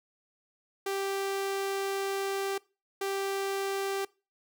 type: tone pair in turn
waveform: sawtooth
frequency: 392 / 392 Hz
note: G4 / G4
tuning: 0 / 0 cents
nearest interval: unison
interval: 0 cents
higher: neither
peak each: -26 dBFS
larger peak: neither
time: 0.86-2.58 / 3.01-4.05 s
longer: first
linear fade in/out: 5 ms
effects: noise-tail reverb RT60 0.3 s tail -22 dB re dry